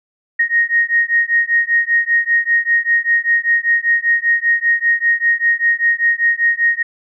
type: beating tone pair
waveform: sine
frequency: 1864.7 / 1869.8 Hz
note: A#6 / A#6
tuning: 0 / +5 cents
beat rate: 5.1 Hz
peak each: -15 dBFS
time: 0.39-6.83 s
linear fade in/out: 10 ms
effects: none